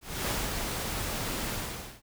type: noise with ADSR envelope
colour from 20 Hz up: pink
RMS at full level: -30 dBFS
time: 0.01-2.02 s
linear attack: 270 ms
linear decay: 200 ms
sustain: -3 dB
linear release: 500 ms
effects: none